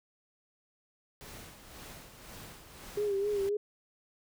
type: noise with tremolo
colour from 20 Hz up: pink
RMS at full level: -47 dBFS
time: 1.21-3.49 s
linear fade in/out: 0 ms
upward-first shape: sine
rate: 1.9 Hz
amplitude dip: 55%
type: tone with vibrato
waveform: sine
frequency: 404.6 Hz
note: G#4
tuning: 45 cents flat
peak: -28 dBFS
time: 2.97-3.57 s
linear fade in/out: 5 ms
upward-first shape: sine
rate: 3.8 Hz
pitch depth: 60 cents each way
effects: none